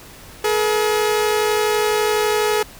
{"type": "tone pair together", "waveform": "sawtooth", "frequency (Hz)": [424.8, 476.8], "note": ["G#4", "A#4"], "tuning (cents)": [39, 39], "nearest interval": "major second", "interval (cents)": 200, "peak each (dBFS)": [-13, -19], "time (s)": [0.44, 2.63], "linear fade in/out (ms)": 5, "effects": ["pink hiss -41 dBFS RMS until 2.79 s"]}